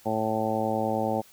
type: harmonic tone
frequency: 109.9 Hz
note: A2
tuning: 2 cents flat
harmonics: 1 / 2 / 3 / 4 / 5 / 6 / 7 / 8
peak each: -36 / -31 / -34 / -34 / -30 / -35 / -30 / -35 dBFS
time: 0.05-1.22 s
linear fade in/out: 20 ms
effects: white hiss -55 dBFS RMS until 1.32 s